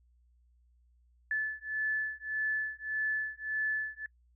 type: beating tone pair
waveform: sine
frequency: 1735 / 1736.7 Hz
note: A6 / A6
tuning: -25 / -23 cents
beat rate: 1.7 Hz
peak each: -34 / -34 dBFS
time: 1.31-4.06 s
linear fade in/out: 2 ms
effects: noise-tail reverb RT60 0.1 s tail -25 dB re dry + added 60 Hz sine -63 dBFS peak until 4.35 s